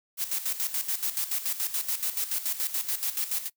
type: noise with tremolo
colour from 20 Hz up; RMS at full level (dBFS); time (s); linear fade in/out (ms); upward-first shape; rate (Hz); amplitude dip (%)
blue; -28; 0.17-3.5; 50; square; 7; 70
effects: noise-tail reverb RT60 0.1 s tail -21 dB re dry